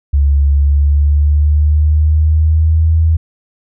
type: tone with pitch glide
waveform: sine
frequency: 70.6 to 80.63 Hz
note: C#2 to E2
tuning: +32 to -38 cents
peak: -7 dBFS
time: 0.13-3.17 s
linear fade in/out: 10 ms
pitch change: +230 cents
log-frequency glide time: 0.52-2.94 s
effects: none